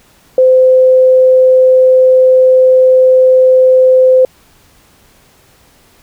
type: tone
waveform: sine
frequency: 515 Hz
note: C5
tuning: 28 cents flat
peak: -3 dBFS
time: 0.38-4.25 s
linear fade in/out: 2 ms
effects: pink hiss -47 dBFS RMS until 6.02 s